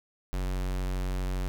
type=tone; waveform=square; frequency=46.25 Hz; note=F#1; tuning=in tune; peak=-29 dBFS; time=0.33-1.48 s; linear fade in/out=0 ms; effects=none